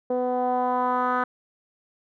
10% pulse tone with low-pass filter sweep, 250 Hz, B3, 21 cents sharp, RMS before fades -24 dBFS, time 0.1-1.24 s, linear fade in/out 5 ms, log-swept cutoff 540 to 1400 Hz, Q 3, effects none

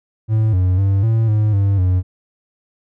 triangle tone with pitch steps, 109.7 / 91.7 / 97.9 / 112.4 / 106.9 / 99.1 / 91.5 Hz, A2 / F#2 / G2 / A2 / A2 / G2 / F#2, -5 / -15 / -2 / +37 / -49 / +19 / -19 cents, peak -10 dBFS, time 0.28-2.03 s, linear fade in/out 50 ms, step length 250 ms, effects none

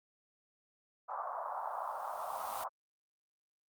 white band-pass noise, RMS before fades -40 dBFS, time 1.08-2.69 s, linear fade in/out 20 ms, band 620 to 1200 Hz, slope 48 dB/octave
white noise with exponential growth, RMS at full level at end -45 dBFS, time 1.12-2.64 s, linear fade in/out 5 ms, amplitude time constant 330 ms
effects Opus 48 kbps

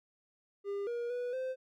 triangle tone with pitch steps, 401.6 / 475.3 / 490.1 / 518 Hz, G4 / A#4 / B4 / C5, +42 / +34 / -13 / -17 cents, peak -32 dBFS, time 0.64-1.56 s, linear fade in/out 50 ms, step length 230 ms, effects none

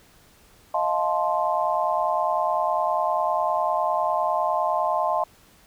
sine chord, F dominant seventh, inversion third, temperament just, 628.6 / 698.5 / 873.1 / 1047.7 Hz, Eb5 / F5 / A5 / C6, +18 / 0 / -14 / +2 cents, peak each -26 dBFS, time 0.74-5.24 s, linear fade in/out 5 ms, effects pink hiss -55 dBFS RMS until 5.66 s

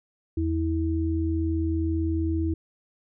sine tone pair together, 82.41 / 324.5 Hz, E2 / E4, 0 / -27 cents, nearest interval 2 octaves, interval 2373 cents, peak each -25 / -26 dBFS, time 0.37-2.54 s, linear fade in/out 5 ms, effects none

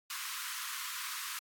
pink high-pass noise, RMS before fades -40 dBFS, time 0.1-1.39 s, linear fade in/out 2 ms, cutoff 1000 Hz, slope 96 dB/octave, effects AAC 64 kbps

